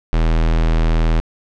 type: tone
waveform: square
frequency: 40.57 Hz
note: E1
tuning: 27 cents flat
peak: -13 dBFS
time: 0.13-1.2 s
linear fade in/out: 0 ms
effects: low-pass 4000 Hz 12 dB/octave + 9-bit